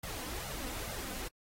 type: noise with flanger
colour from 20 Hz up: pink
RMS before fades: -41 dBFS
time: 0.03-1.28 s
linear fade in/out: 5 ms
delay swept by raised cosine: 1.4 to 4 ms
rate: 2.3 Hz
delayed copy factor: +0.65
effects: AAC 48 kbps